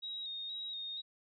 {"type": "tone with vibrato", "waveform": "sine", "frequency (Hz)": 3762, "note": "A#7", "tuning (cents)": 15, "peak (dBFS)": -39, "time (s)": [0.02, 1.02], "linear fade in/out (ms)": 20, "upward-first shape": "square", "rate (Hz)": 2.1, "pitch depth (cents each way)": 30, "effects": []}